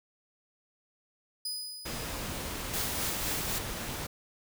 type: tone with exponential decay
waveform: sawtooth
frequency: 4978 Hz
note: D#8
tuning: in tune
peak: -29 dBFS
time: 1.45-2.79 s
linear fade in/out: 5 ms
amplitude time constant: 290 ms
type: noise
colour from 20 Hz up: pink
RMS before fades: -37 dBFS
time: 1.85-4.07 s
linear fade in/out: 10 ms
type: noise with tremolo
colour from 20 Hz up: white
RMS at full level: -33 dBFS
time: 2.73-3.59 s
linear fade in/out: 10 ms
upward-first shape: sine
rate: 3.9 Hz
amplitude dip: 40%
effects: none